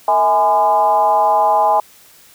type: tone with frequency modulation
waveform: sine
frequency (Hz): 830.6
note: G#5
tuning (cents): 0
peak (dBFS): -10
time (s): 0.08-1.8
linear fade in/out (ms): 2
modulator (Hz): 187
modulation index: 1
effects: white hiss -46 dBFS RMS until 2.34 s